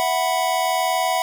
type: chord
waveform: square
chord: E suspended second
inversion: none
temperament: equal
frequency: 659.3 / 740 / 987.8 Hz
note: E5 / F#5 / B5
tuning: 0 / 0 / 0 cents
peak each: -25 / -22 / -25 dBFS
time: 0-1.22 s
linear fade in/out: 0 ms
effects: none